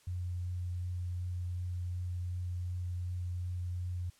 sine tone with vibrato, 89.2 Hz, F2, 37 cents sharp, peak -34 dBFS, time 0.07-4.1 s, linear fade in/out 5 ms, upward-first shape sine, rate 2.7 Hz, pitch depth 8 cents each way, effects white hiss -65 dBFS RMS until 4.19 s + low-pass 10000 Hz 12 dB/octave

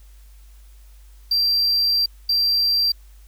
triangle tone bursts at uneven times, 4716 Hz, D8, 6 cents sharp, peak -15 dBFS, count 2, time 1.31-2.06 / 2.29-2.92 s, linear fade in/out 5 ms, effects added 50 Hz sine -43 dBFS peak until 3.27 s + white hiss -58 dBFS RMS until 3.27 s

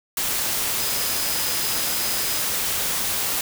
sine tone in noise, 5020 Hz, D#8, 15 cents sharp, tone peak -32 dBFS, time 0.79-2.41 s, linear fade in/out 2 ms, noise white, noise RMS -24 dBFS, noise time 0.17-3.41 s, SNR -11 dB, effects none

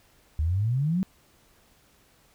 sine exponential sweep, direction up, 73.42 to 196 Hz, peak -22 dBFS, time 0.39-1.03 s, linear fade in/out 0 ms, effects pink hiss -61 dBFS RMS until 2.34 s

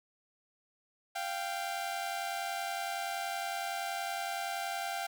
sawtooth tone pair together, 693.3 / 784 Hz, F5 / G5, -13 / 0 cents, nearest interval major second, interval 213 cents, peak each -34 / -33 dBFS, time 1.15-5.07 s, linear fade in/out 10 ms, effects none

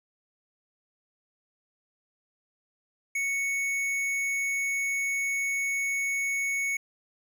triangle tone with tanh clipping, 2217 Hz, C#7, in tune, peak -28 dBFS, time 3.15-6.77 s, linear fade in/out 5 ms, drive 17 dB, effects none

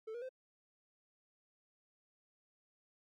triangle tone with pitch steps, 440 / 477.1 / 517.2 Hz, A4 / A#4 / C5, 0 / +40 / -20 cents, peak -40 dBFS, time 0.07-0.292 s, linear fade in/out 10 ms, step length 74 ms, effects Opus 48 kbps

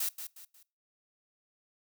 blue noise with echo, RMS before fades -32 dBFS, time 0-0.09 s, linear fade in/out 5 ms, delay 180 ms, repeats 3, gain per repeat -9 dB, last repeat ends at 0.63 s, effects noise-tail reverb RT60 0.3 s tail -21 dB re dry

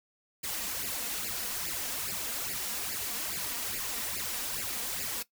white noise with flanger, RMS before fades -35 dBFS, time 0.43-5.23 s, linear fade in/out 10 ms, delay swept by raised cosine 0.41 to 4.31 ms, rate 2.4 Hz, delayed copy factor +0.8, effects noise-tail reverb RT60 0.1 s tail -17 dB re dry

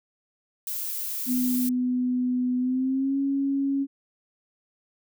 violet noise, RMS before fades -31 dBFS, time 0.67-1.69 s, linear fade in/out 2 ms
sine tone with pitch glide, 250 to 275.8 Hz, B3 to C#4, +21 to -9 cents, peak -22 dBFS, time 1.26-3.87 s, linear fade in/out 50 ms, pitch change +170 cents, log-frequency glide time 2.58-3.18 s
effects none

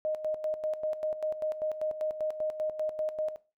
sine tone with tremolo, 619 Hz, D#5, 9 cents flat, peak -27 dBFS, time 0.05-3.36 s, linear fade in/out 0 ms, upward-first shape square, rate 5.1 Hz, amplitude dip 65%, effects noise-tail reverb RT60 0.3 s tail -18 dB re dry

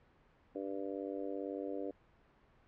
harmonic tone, 98 Hz, G2, in tune, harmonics 3 / 4 / 5 / 6 / 7, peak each -42 / -44 / -43 / -46 / -52 dBFS, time 0.55-1.91 s, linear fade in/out 5 ms, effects pink hiss -67 dBFS RMS until 2.67 s + low-pass 2000 Hz 12 dB/octave

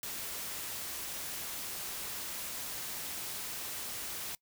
white noise, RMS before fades -40 dBFS, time 0.03-4.35 s, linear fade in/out 0 ms, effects noise-tail reverb RT60 0.1 s tail -23 dB re dry

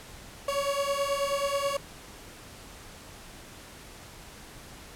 30% pulse beating tone pair, 556 / 565.3 Hz, C#5 / C#5, +5 / +34 cents, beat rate 9.3 Hz, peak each -27 / -27 dBFS, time 0.48-1.77 s, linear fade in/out 5 ms, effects pink hiss -47 dBFS RMS until 4.95 s + low-pass 12000 Hz 12 dB/octave

